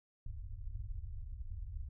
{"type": "low-pass noise", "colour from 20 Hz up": "pink", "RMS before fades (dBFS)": -43, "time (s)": [0.26, 1.89], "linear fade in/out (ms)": 5, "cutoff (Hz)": 110, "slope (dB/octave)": 96, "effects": []}